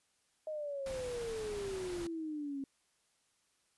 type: exponential sweep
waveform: sine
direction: down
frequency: 628 to 269.7 Hz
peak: -37 dBFS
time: 0.47-2.64 s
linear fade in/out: 2 ms
type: noise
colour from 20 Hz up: pink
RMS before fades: -47 dBFS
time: 0.86-2.07 s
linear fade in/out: 2 ms
effects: white hiss -75 dBFS RMS until 3.77 s + resampled to 24000 Hz